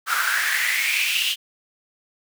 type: noise with high-pass filter sweep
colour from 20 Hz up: pink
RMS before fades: -22 dBFS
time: 0.06-1.36 s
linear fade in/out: 50 ms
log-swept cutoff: 1300 to 3100 Hz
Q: 6.5
effects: none